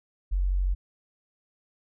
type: tone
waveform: sine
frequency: 46.25 Hz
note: F#1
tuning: in tune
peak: -22 dBFS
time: 0.31-0.75 s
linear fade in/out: 20 ms
effects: none